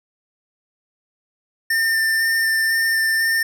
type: tone with vibrato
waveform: square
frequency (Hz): 1799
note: A6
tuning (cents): +38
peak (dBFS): -17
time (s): 1.7-3.43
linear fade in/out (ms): 5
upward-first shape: square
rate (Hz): 2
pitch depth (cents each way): 8
effects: none